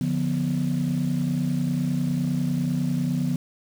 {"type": "chord", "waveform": "sine", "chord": "B diminished", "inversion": "first", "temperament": "equal with one note detuned", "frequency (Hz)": [144.64, 174.61, 246.9], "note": ["D3", "F3", "B3"], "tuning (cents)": [-26, 0, 0], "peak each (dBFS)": -25, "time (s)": [0.01, 3.36], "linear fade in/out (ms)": 2, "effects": ["tanh soft clip ceiling -16 dBFS", "7-bit"]}